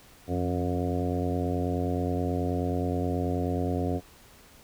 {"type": "harmonic tone with a mistuned harmonic", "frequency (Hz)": 89.4, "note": "F2", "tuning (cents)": 41, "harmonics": [1, 2, 3, 4, 5, 6, 7, 8], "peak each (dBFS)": [-30, -34, -31, -36, -35, -38, -39, -37], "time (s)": [0.27, 4.01], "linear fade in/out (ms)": 50, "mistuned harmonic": 2, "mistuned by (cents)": -71, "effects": ["pink hiss -54 dBFS RMS until 4.63 s"]}